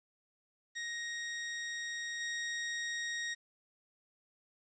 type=tone with level steps; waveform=sawtooth; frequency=1875 Hz; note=A#6; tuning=10 cents sharp; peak=-34 / -32 dBFS; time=0.75-3.35 s; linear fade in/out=20 ms; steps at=2.2 s; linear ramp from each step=10 ms; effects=resampled to 16000 Hz + 11-bit